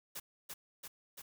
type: noise with echo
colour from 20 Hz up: white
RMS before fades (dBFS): -43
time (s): 0.15-0.2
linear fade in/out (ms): 10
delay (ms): 340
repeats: 3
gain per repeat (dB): -2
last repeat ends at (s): 1.22
effects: none